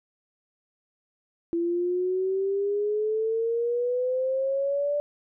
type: exponential sweep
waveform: sine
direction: up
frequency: 336.2 to 587.3 Hz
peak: -23 dBFS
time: 1.53-5 s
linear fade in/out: 0 ms
effects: none